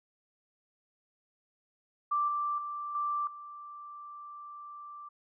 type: tone with level steps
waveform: sine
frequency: 1174.7 Hz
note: D6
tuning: in tune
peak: -26 / -29 / -35 / -29 / -43 dBFS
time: 2.11-5.09 s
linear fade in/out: 10 ms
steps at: 2.28 / 2.58 / 2.95 / 3.27 s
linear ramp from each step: 2 ms
effects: none